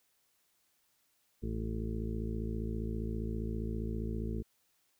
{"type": "harmonic tone", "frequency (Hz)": 55, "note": "A1", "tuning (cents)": 0, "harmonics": [1, 2, 3, 4, 6, 7, 8], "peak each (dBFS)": [-37, -40, -45, -40, -45, -46, -47], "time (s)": [1.42, 4.43], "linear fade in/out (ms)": 20, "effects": ["white hiss -74 dBFS RMS until 4.99 s"]}